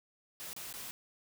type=noise with dropouts; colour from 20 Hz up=white; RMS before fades=-44 dBFS; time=0.4-0.91 s; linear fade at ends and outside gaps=0 ms; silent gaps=0.531-0.564 / 0.727-0.739 s; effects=none